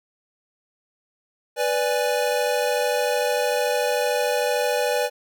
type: chord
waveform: square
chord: G# diminished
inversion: first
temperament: equal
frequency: 493.9 / 587.3 / 830.6 Hz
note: B4 / D5 / G#5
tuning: 0 / 0 / 0 cents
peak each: -24 / -25 / -28 dBFS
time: 1.56-5.1 s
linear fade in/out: 50 ms
effects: none